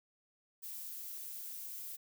violet noise, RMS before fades -45 dBFS, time 0.62-1.97 s, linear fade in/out 20 ms, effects none

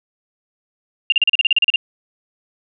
sine tone bursts, 2794 Hz, F7, in tune, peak -10 dBFS, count 12, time 1.1-1.76 s, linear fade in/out 2 ms, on 22 ms, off 36 ms, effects none

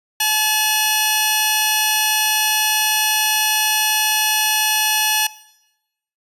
10% pulse tone pair together, 859.2 / 2890 Hz, A5 / F#7, -41 / -41 cents, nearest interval octave + major sixth, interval 2100 cents, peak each -10 dBFS, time 0.2-5.27 s, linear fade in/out 5 ms, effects noise-tail reverb RT60 0.9 s tail -19 dB re dry + resampled to 32000 Hz

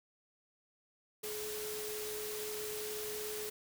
sine tone in noise, 425 Hz, G#4, 40 cents sharp, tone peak -41 dBFS, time 1.23-3.5 s, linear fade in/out 10 ms, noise white, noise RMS -43 dBFS, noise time 1.23-3.5 s, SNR -1 dB, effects none

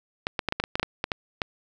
clicks, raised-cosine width 0.3 ms, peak -9 dBFS, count 12, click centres 0.269 / 0.392 / 0.487 / 0.524 / 0.6 / 0.639 / 0.755 / 0.797 / 0.83 / 1.041 / 1.118 / 1.418 s, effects none

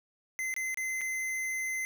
square tone with dropouts, 2059 Hz, C7, 28 cents flat, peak -32 dBFS, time 0.39-1.85 s, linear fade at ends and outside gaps 0 ms, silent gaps 0.54-0.564 / 0.744-0.773 / 1.01-1.015 s, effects none

